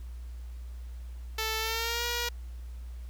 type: tone with pitch glide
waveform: 5% pulse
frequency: 440.7 to 477.8 Hz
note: A4 to A#4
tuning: +3 to +43 cents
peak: -18 dBFS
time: 1.38-2.29 s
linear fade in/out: 5 ms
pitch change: +140 cents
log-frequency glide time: 1.59-2.05 s
effects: added 60 Hz sine -38 dBFS peak until 3.09 s + pink hiss -61 dBFS RMS until 3.09 s